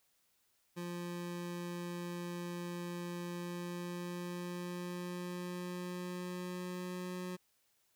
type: tone with pitch glide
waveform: 25% pulse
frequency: 174.61 to 181.29 Hz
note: F3 to F#3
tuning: 0 to -35 cents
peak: -36 dBFS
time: 0.76-7.37 s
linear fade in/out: 20 ms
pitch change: +65 cents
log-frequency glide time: 3.31-7.2 s
effects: white hiss -75 dBFS RMS until 7.95 s